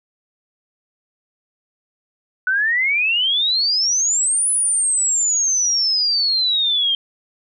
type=exponential two-way sweep; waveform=sine; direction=up then down; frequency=1479 to 10090 to 3161 Hz; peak=-15 dBFS; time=2.47-6.95 s; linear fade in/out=2 ms; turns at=4.5 s; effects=none